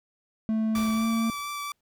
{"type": "tone with pitch glide", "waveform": "triangle", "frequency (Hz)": [220, 226.1], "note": ["A3", "A3"], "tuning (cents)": [0, 47], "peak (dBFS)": -21, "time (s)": [0.49, 1.3], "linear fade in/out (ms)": 0, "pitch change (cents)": 47, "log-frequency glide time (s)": [0.92, 1.09]}
{"type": "tone with vibrato", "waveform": "sawtooth", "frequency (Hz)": 1161, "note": "D6", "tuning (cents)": -20, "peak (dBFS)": -28, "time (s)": [0.75, 1.72], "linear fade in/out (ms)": 2, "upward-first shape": "triangle", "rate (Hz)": 4.3, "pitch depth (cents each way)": 13}
{"type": "noise with exponential decay", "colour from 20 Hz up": "pink", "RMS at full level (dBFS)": -38, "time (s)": [0.75, 1.81], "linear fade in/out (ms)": 5, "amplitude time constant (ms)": 230}
{"effects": []}